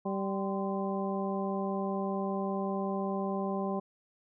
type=harmonic tone with a mistuned harmonic; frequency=194.9 Hz; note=G3; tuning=10 cents flat; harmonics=1 / 2 / 3 / 4 / 5; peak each=-33 / -36 / -38 / -39 / -40 dBFS; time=0.05-3.8 s; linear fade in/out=10 ms; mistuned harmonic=5; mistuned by=+97 cents; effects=none